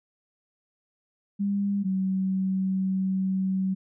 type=tone pair in turn; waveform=sine; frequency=200.5 / 189.76 Hz; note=G3 / F#3; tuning=+39 / +44 cents; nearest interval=minor second; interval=95 cents; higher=first; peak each=-23 dBFS; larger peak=neither; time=1.39-1.84 / 1.84-3.75 s; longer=second; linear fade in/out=20 ms; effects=none